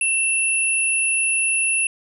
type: tone pair together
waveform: sine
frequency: 2684 / 10133 Hz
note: E7 / D#9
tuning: +31 / +30 cents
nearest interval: octave + major seventh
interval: 2299 cents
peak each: -20 dBFS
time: 0.01-1.87 s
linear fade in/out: 2 ms
effects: none